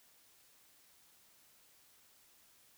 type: silence
effects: white hiss -66 dBFS RMS until 2.77 s